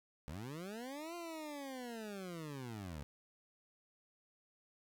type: linear two-way sweep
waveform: 20% pulse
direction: up then down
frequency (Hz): 67.2 to 349.2 to 67.2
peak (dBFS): -39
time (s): 0.28-3.03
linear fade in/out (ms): 0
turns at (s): 1.15
effects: 12-bit